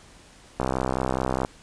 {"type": "click train", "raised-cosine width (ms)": 1, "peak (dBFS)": -10, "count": 56, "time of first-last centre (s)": [0.6, 1.449], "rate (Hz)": 64.8, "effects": ["pink hiss -51 dBFS RMS until 1.62 s", "resampled to 22050 Hz"]}